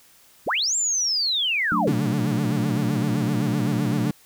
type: linear two-way sweep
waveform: sine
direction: up then down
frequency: 40.75 to 7480 to 93.7 Hz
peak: -20 dBFS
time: 0.46-1.93 s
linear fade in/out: 20 ms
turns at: 0.76 s
type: chord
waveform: sine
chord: D major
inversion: first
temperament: equal with one note detuned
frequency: 183.83 / 220 / 293.7 Hz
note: F#3 / A3 / D4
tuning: -11 / 0 / 0 cents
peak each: -27 / -26 / -27 dBFS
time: 1.72-4.11 s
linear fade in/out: 0 ms
type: tone with vibrato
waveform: 45% pulse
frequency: 130.81 Hz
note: C3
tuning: in tune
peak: -24 dBFS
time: 1.87-4.11 s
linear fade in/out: 5 ms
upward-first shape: sine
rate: 7.8 Hz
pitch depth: 220 cents each way
effects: white hiss -54 dBFS RMS until 4.25 s